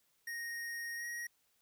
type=tone with pitch glide; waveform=square; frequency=1864.7 to 1890.7 Hz; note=A#6 to A#6; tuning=0 to +24 cents; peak=-40 dBFS; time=0.27-1.27 s; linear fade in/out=5 ms; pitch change=+24 cents; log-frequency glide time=0.97-1.05 s; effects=white hiss -75 dBFS RMS until 1.61 s